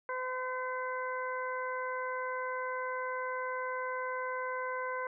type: harmonic tone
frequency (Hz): 510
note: C5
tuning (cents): -44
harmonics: 1 / 2 / 3 / 4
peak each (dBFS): -38 / -37 / -40 / -45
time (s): 0.09-5.07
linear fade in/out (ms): 2
effects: none